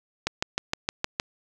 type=click train; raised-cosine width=0.2 ms; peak=-7 dBFS; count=7; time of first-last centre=0.27-1.199 s; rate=6.46 Hz; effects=none